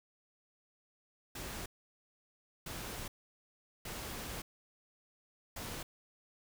pink noise bursts at uneven times, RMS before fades -43 dBFS, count 4, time 1.35-1.66 / 2.66-3.08 / 3.85-4.42 / 5.56-5.83 s, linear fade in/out 5 ms, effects none

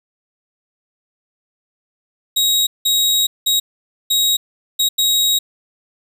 sawtooth tone bursts at uneven times, 3802 Hz, A#7, 33 cents sharp, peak -10 dBFS, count 6, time 2.36-2.67 / 2.85-3.27 / 3.46-3.6 / 4.1-4.37 / 4.79-4.89 / 4.98-5.39 s, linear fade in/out 10 ms, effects none

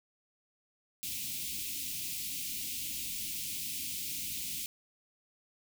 white band-stop noise, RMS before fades -38 dBFS, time 1.03-4.66 s, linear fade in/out 0 ms, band 310 to 2300 Hz, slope 48 dB/octave, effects none

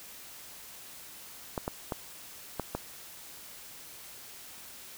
clicks, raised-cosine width 1 ms, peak -17 dBFS, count 5, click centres 1.578 / 1.679 / 1.922 / 2.597 / 2.75 s, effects white hiss -48 dBFS RMS until 4.97 s

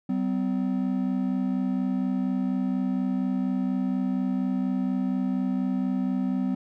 triangle tone pair together, 191 / 255.2 Hz, G3 / C4, -45 / -43 cents, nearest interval perfect fourth, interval 502 cents, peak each -25 / -24 dBFS, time 0.09-6.55 s, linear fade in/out 5 ms, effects none

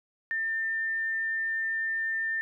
sine tone, 1798 Hz, A6, 37 cents sharp, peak -27 dBFS, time 0.31-2.41 s, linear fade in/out 0 ms, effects none

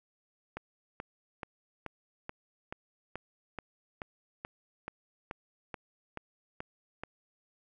click train, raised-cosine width 0.5 ms, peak -23 dBFS, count 16, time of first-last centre 0.57-7.036 s, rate 2.32 Hz, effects none

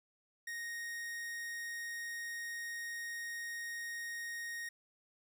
45% pulse tone, 1864.7 Hz, A#6, in tune, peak -40 dBFS, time 0.47-4.69 s, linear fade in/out 5 ms, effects none

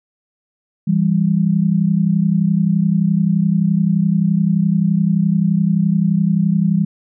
sine tone pair together, 166.5 / 198.13 Hz, E3 / G3, +18 / +19 cents, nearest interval minor third, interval 301 cents, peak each -15 dBFS, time 0.87-6.85 s, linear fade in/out 10 ms, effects none

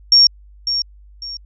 sine tone with echo, 5530 Hz, F8, 18 cents flat, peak -6 dBFS, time 0.12-0.27 s, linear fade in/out 2 ms, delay 550 ms, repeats 2, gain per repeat -10 dB, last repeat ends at 1.37 s, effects added 50 Hz sine -41 dBFS peak until 1.45 s

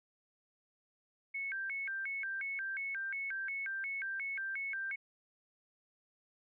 sine tone with vibrato, 1862 Hz, A#6, 2 cents flat, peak -36 dBFS, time 1.34-4.96 s, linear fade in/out 10 ms, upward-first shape square, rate 2.8 Hz, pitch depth 290 cents each way, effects none

